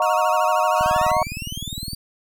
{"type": "chord", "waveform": "sine", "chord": "D# minor seventh", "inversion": "none", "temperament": "equal with one note detuned", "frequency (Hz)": [622.3, 723.5, 932.3, 1108.7], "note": ["D#5", "F#5", "A#5", "C#6"], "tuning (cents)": [0, -39, 0, 0], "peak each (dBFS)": -22, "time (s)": [0, 1.23], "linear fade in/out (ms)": 2}
{"type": "tone with vibrato", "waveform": "30% pulse", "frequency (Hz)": 1335, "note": "E6", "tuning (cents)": 22, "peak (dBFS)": -25, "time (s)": [0.02, 1.11], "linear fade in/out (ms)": 0, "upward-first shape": "sine", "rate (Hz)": 13, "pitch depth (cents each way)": 120}
{"type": "exponential sweep", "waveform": "sawtooth", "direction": "up", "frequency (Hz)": [1400, 4699], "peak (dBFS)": -28, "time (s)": [0.76, 1.95], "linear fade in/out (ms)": 5}
{"type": "click train", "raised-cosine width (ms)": 5, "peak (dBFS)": -19, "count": 23, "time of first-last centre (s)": [0.81, 1.932], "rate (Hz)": 19.6}
{"effects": []}